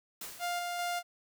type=noise with exponential decay; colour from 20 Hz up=white; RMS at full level=-40 dBFS; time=0.21-0.86 s; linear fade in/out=5 ms; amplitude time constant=140 ms
type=tone with tremolo; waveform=sawtooth; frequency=702 Hz; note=F5; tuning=9 cents sharp; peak=-28 dBFS; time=0.39-1.03 s; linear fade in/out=50 ms; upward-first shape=square; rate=2.5 Hz; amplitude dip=25%
effects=none